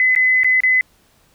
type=tone with dropouts; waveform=sine; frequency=2023 Hz; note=B6; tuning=41 cents sharp; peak=-11 dBFS; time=0-0.81 s; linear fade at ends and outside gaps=1 ms; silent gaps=0.151-0.162 / 0.434-0.445 / 0.604-0.635 s; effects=pink hiss -56 dBFS RMS until 1.34 s